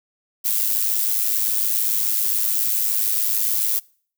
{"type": "noise with amplitude modulation", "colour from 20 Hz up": "violet", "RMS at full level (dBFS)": -18, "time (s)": [0.44, 3.8], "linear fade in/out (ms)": 20, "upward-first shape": "sine", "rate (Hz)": 107, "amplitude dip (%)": 60, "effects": ["noise-tail reverb RT60 0.5 s tail -25 dB re dry"]}